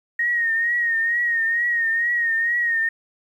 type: tone with vibrato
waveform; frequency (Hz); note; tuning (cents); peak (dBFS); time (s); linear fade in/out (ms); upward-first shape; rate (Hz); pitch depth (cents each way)
sine; 1864.7; A#6; 0; -18; 0.19-2.89; 5; triangle; 2.2; 63
effects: 9-bit